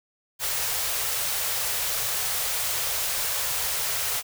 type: band-stop noise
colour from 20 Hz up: white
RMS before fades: -27 dBFS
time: 0.39-4.23 s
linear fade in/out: 50 ms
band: 150 to 420 Hz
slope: 48 dB/octave
effects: none

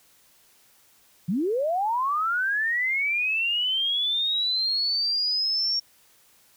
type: linear sweep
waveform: sine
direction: up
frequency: 155.56 to 5550 Hz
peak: -22 dBFS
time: 1.28-5.8 s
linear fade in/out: 10 ms
effects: white hiss -59 dBFS RMS until 6.56 s

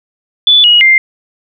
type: tone with pitch steps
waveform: sine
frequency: 3469 / 2898 / 2101 Hz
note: A7 / F#7 / C7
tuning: -25 / -37 / +7 cents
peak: -3 dBFS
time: 0.47-0.98 s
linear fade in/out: 2 ms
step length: 170 ms
effects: none

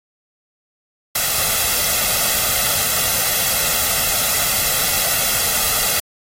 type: noise with comb filter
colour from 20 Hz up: white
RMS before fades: -18 dBFS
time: 1.15-6 s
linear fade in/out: 5 ms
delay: 1.5 ms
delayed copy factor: +0.6
effects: AAC 48 kbps

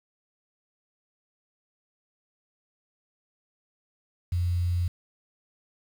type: tone with quantisation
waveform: sine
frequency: 88 Hz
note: F2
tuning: 14 cents sharp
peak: -23 dBFS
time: 4.32-4.88 s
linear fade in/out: 5 ms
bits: 8
effects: none

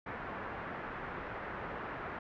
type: low-pass noise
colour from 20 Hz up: white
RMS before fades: -42 dBFS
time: 0.06-2.19 s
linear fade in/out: 5 ms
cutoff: 1700 Hz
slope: 24 dB/octave
effects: none

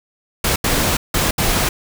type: noise bursts at uneven times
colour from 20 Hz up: pink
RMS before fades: -17 dBFS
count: 4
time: 0.44-0.56 / 0.64-0.97 / 1.14-1.31 / 1.38-1.69 s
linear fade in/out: 5 ms
effects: none

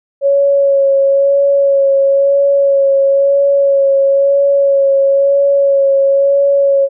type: tone with vibrato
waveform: sine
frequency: 554.4 Hz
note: C#5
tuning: in tune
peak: -7 dBFS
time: 0.21-6.89 s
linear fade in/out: 50 ms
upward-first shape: sine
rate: 1 Hz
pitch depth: 19 cents each way
effects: none

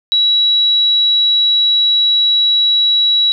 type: tone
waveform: sine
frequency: 3900 Hz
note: B7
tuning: 23 cents flat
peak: -9 dBFS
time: 0.12-3.32 s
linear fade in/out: 0 ms
effects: none

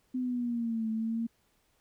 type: exponential two-way sweep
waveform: sine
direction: down then up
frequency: 256.1 to 220 to 231.1 Hz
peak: -29 dBFS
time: 0.14-1.27 s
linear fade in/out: 10 ms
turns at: 0.9 s
effects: pink hiss -71 dBFS RMS until 1.8 s

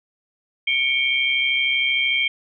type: tone cluster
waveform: sine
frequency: 2215 / 2348 / 3173 Hz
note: C#7 / D7 / G7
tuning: -2 / -1 / +20 cents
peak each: -22 dBFS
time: 0.67-2.28 s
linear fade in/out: 5 ms
effects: none

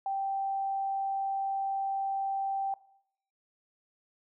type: tone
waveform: sine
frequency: 782 Hz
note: G5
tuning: 4 cents flat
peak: -29 dBFS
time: 0.06-2.74 s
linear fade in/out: 2 ms
effects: noise-tail reverb RT60 0.7 s tail -19 dB re dry

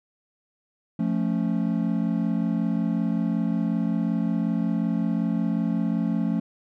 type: chord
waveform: triangle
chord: F augmented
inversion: none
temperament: equal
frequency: 174.61 / 220 / 277.2 Hz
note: F3 / A3 / C#4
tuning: 0 / 0 / 0 cents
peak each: -24 / -23 / -27 dBFS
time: 0.99-6.4 s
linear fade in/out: 5 ms
effects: none

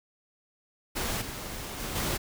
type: noise with level steps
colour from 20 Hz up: pink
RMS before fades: -31 / -38 / -35 / -30 dBFS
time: 0.95-2.18 s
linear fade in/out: 20 ms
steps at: 1.21 / 1.79 / 1.95 s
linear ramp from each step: 10 ms
effects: none

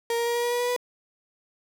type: tone with pitch steps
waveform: 35% pulse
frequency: 466.2 / 469.7 / 473.3 / 476.8 / 480.4 / 484 / 487.7 / 491.4 Hz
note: A#4 / A#4 / A#4 / A#4 / B4 / B4 / B4 / B4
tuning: 0 / +13 / +26 / +39 / -48 / -35 / -22 / -9 cents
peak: -22 dBFS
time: 0.1-0.764 s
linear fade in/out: 2 ms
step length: 83 ms
effects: none

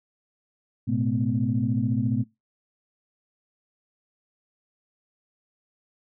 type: tone cluster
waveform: sine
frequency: 110.9 / 125.2 / 217.3 / 252.5 Hz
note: A2 / B2 / A3 / B3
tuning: +14 / +24 / -21 / +39 cents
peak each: -27 dBFS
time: 0.87-2.24 s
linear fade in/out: 20 ms
effects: noise-tail reverb RT60 0.2 s tail -21 dB re dry + tanh soft clip ceiling -11 dBFS

